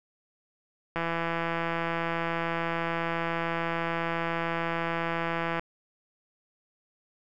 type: click train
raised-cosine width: 0.5 ms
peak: -15 dBFS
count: 775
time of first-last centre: 0.96-5.595 s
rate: 167 Hz
effects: none